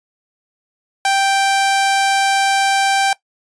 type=tone; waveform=sawtooth; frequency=784 Hz; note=G5; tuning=in tune; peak=-9 dBFS; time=1.05-3.13 s; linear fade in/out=2 ms; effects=noise-tail reverb RT60 0.1 s tail -19 dB re dry + resampled to 22050 Hz